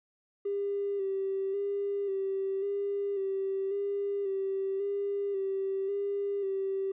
triangle tone with vibrato, 394.6 Hz, G4, 11 cents sharp, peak -25 dBFS, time 0.45-6.92 s, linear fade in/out 10 ms, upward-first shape square, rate 0.92 Hz, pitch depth 30 cents each way, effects tanh soft clip ceiling -27 dBFS + resampled to 8000 Hz

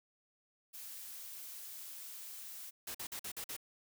blue noise, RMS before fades -48 dBFS, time 0.73-2.71 s, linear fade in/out 20 ms
white noise bursts, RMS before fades -43 dBFS, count 6, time 2.87-3.566 s, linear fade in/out 5 ms, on 76 ms, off 48 ms
effects none

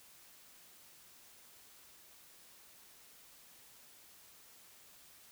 silence, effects white hiss -60 dBFS RMS until 5.31 s

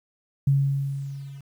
sine tone with level ramp, 138.59 Hz, C#3, in tune, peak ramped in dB -15 to -38 dBFS, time 0.47-1.41 s, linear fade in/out 5 ms, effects 9-bit

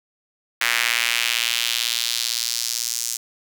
sawtooth tone with high-pass filter sweep, 117.9 Hz, A#2, 20 cents sharp, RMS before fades -23 dBFS, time 0.61-3.17 s, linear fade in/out 5 ms, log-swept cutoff 1900 to 6500 Hz, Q 1.9, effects none

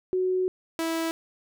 sine / sawtooth tone pair in turn, 370 / 327.5 Hz, F#4 / E4, 0 / -11 cents, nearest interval major second, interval 211 cents, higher first, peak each -22 dBFS, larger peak neither, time 0.13-0.48 / 0.79-1.11 s, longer first, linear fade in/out 0 ms, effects none

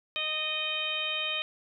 harmonic tone with a mistuned harmonic, 620 Hz, D#5, 6 cents flat, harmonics 1 / 2 / 3 / 4 / 5 / 6, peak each -41 / -41 / -43 / -33 / -33 / -36 dBFS, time 0.16-1.42 s, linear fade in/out 0 ms, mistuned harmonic 3, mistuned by -18 cents, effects none

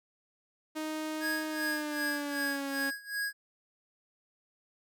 sawtooth tone with pitch glide, 311.1 to 275.6 Hz, D#4 to C#4, 0 to -10 cents, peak -30 dBFS, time 0.75-2.91 s, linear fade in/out 20 ms, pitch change -210 cents, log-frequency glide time 1.49-2.71 s
square tone with tremolo, 1651 Hz, G#6, 11 cents flat, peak -31 dBFS, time 1.2-3.33 s, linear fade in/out 50 ms, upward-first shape sine, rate 2.6 Hz, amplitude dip 90%
effects none

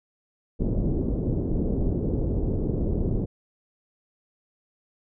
pink low-pass noise, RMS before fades -25 dBFS, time 0.59-3.26 s, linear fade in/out 20 ms, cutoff 440 Hz, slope 24 dB/octave, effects none

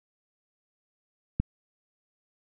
click, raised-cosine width 5 ms, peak -12 dBFS, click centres 1.4 s, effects none

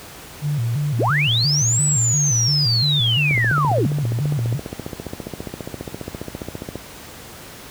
sine tone with vibrato, 130.81 Hz, C3, in tune, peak -18 dBFS, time 0.41-4.6 s, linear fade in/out 50 ms, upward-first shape square, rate 2.9 Hz, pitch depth 200 cents each way
sine linear two-way sweep, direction up then down, 121.1 to 8010 to 140.1 Hz, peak -17 dBFS, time 0.98-3.88 s, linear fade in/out 20 ms, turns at 1.82 s
click train, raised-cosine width 2 ms, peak -14 dBFS, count 52, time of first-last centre 3.31-6.756 s, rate 14.8 Hz
effects pink hiss -38 dBFS RMS until 7.7 s + high-pass 60 Hz 12 dB/octave

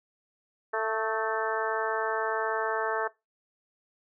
harmonic tone with a mistuned harmonic, 221.3 Hz, A3, 10 cents sharp, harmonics 2 / 3 / 4 / 5 / 6 / 7 / 8, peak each -31 / -33 / -34 / -35 / -36 / -36 / -37 dBFS, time 0.73-3.08 s, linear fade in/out 10 ms, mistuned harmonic 6, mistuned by -35 cents, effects noise-tail reverb RT60 0.2 s tail -19 dB re dry

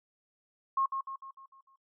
sine tone with echo, 1079 Hz, C#6, 47 cents flat, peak -25 dBFS, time 0.77-0.86 s, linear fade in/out 5 ms, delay 150 ms, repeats 6, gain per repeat -6 dB, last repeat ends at 1.76 s, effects noise-tail reverb RT60 0.1 s tail -25 dB re dry

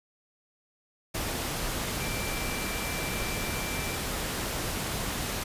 sine tone in noise, 2349 Hz, D7, in tune, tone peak -38 dBFS, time 2-3.96 s, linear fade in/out 10 ms, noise pink, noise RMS -32 dBFS, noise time 1.14-5.44 s, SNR -9 dB, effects resampled to 32000 Hz

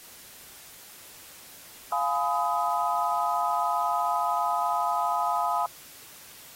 sine chord, F half-diminished seventh, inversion none, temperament just, 698.5 / 838.1 / 1005.8 / 1257.2 Hz, F5 / Ab5 / Cb6 / Eb6, 0 / +16 / +31 / +18 cents, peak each -29 dBFS, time 1.92-5.66 s, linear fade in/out 2 ms, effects white hiss -48 dBFS RMS until 6.55 s + AAC 48 kbps

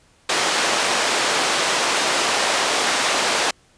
pink band-pass noise, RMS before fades -20 dBFS, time 0.29-3.51 s, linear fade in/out 5 ms, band 510 to 7600 Hz, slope 12 dB/octave, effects pink hiss -56 dBFS RMS until 3.77 s + resampled to 22050 Hz

